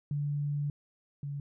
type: tone pair in turn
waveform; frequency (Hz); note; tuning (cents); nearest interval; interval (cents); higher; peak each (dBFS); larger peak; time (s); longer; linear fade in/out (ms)
sine; 145.1 / 142.44; D3 / C#3; -21 / +47; unison; 32; first; -29 / -34; first; 0.11-0.7 / 1.23-1.4; first; 2
effects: none